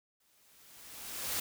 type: noise with exponential growth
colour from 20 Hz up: white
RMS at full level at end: -33 dBFS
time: 0.2-1.4 s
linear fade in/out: 5 ms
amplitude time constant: 260 ms
effects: none